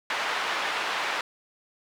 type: band-pass noise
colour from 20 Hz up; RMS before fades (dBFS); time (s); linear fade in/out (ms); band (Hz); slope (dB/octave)
pink; -29; 0.1-1.21; 2; 880 to 2900; 12
effects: none